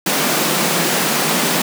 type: high-pass noise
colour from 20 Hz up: pink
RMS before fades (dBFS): -17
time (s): 0.06-1.62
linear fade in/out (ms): 5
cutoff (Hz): 150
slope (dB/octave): 96
effects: none